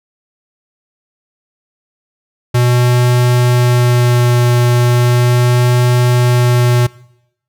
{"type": "tone with vibrato", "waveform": "square", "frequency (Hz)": 122.3, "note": "B2", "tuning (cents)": -16, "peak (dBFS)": -9, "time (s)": [2.54, 6.87], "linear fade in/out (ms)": 10, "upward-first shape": "sine", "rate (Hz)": 0.37, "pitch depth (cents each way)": 11, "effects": ["noise-tail reverb RT60 0.8 s tail -22 dB re dry"]}